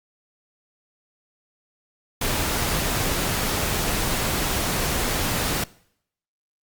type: noise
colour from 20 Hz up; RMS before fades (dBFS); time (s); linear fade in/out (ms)
pink; -24; 2.21-5.64; 5
effects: noise-tail reverb RT60 0.7 s tail -22 dB re dry + Opus 48 kbps